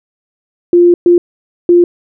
sine tone bursts at uneven times, 349.2 Hz, F4, in tune, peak -3 dBFS, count 3, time 0.73-0.94 / 1.06-1.18 / 1.69-1.84 s, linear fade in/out 2 ms, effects none

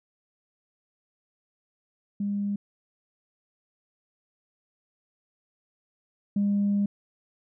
sine tone pair in turn, 202.4 / 202.4 Hz, G#3 / G#3, -44 / -44 cents, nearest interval unison, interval 0 cents, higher neither, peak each -25 / -20 dBFS, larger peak second, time 2.2-2.56 / 6.36-6.86 s, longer second, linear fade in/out 5 ms, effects tanh soft clip ceiling -18 dBFS

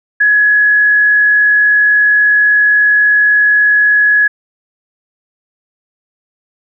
sine tone with frequency modulation, 1685 Hz, G#6, 25 cents sharp, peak -6 dBFS, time 0.2-4.28 s, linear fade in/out 10 ms, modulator 56.4 Hz, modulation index 0.29, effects none

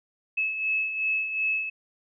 sine beating tone pair, 2592 / 2594.7 Hz, E7 / E7, -30 / -28 cents, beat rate 2.7 Hz, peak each -33 / -25 dBFS, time 0.37-1.7 s, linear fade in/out 10 ms, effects none

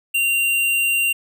square tone, 2770 Hz, F7, 15 cents flat, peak -17 dBFS, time 0.14-1.13 s, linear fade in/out 10 ms, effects none

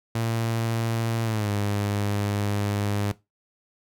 sawtooth tone with pitch glide, 114.2 to 102.33 Hz, A#2 to G#2, -35 to -25 cents, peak -20 dBFS, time 0.15-3.12 s, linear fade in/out 5 ms, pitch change -190 cents, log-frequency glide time 1.24-1.5 s, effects noise-tail reverb RT60 0.2 s tail -17 dB re dry

